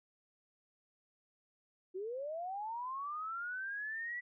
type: linear sweep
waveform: sine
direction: up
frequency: 356.3 to 1968 Hz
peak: -38 dBFS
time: 1.94-4.21 s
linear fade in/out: 20 ms
effects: none